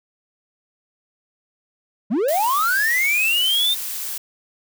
triangle linear sweep, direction up, 177.8 to 3670 Hz, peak -15 dBFS, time 2.1-3.75 s, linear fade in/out 20 ms
blue noise, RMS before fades -28 dBFS, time 2.28-4.18 s, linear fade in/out 5 ms
effects none

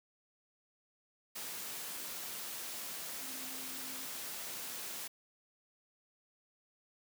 sine tone in noise, 261.6 Hz, C4, in tune, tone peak -53 dBFS, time 3.22-4.05 s, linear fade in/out 10 ms, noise white, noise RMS -43 dBFS, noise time 1.35-5.08 s, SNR -13 dB, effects high-pass 150 Hz 12 dB/octave

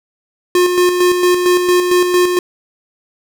square tone with tremolo, 358.2 Hz, F4, 44 cents sharp, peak -9 dBFS, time 0.55-2.39 s, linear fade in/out 2 ms, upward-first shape square, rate 4.4 Hz, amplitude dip 45%, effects none

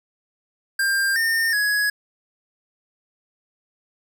square tone with pitch steps, 1594 / 1819 / 1674 Hz, G6 / A#6 / G#6, +28 / -43 / +13 cents, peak -19 dBFS, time 0.79-1.9 s, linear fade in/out 5 ms, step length 370 ms, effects none

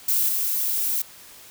violet noise with level steps, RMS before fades -21 / -24 dBFS, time 0.08-1.02 s, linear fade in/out 5 ms, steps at 0.28 s, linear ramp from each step 10 ms, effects white hiss -46 dBFS RMS until 1.5 s

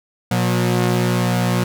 sawtooth tone pair together, 120 / 180.47 Hz, B2 / F#3, -49 / -43 cents, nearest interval perfect fifth, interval 706 cents, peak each -14 / -15 dBFS, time 0.31-1.64 s, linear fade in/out 5 ms, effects none

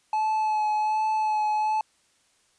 triangle tone with vibrato, 860 Hz, A5, 40 cents flat, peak -20 dBFS, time 0.13-1.81 s, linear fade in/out 2 ms, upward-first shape sine, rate 1.3 Hz, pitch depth 19 cents each way, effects white hiss -65 dBFS RMS until 2.58 s + resampled to 22050 Hz

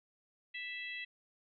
harmonic tone, 659.3 Hz, E5, in tune, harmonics 3 / 4 / 5 / 6, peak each -43 / -44 / -49 / -53 dBFS, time 0.54-1.05 s, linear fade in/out 10 ms, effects none

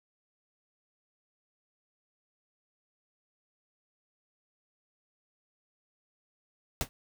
pink noise with exponential decay, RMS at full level -26 dBFS, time 6.81-6.89 s, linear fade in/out 0 ms, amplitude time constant 17 ms, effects none

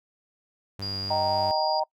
sawtooth tone with vibrato, 98 Hz, G2, in tune, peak -31 dBFS, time 0.79-1.51 s, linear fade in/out 0 ms, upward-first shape triangle, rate 3.9 Hz, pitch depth 19 cents each way
sine tone, 4830 Hz, D8, 48 cents sharp, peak -30 dBFS, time 0.82-1.8 s, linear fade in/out 5 ms
sine chord, Eb major, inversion none, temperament just, 622.3 / 777.8 / 933.4 Hz, Eb5 / G5 / Bb5, 0 / -14 / +2 cents, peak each -27 dBFS, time 1.1-1.84 s, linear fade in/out 10 ms
effects noise-tail reverb RT60 0.1 s tail -24 dB re dry

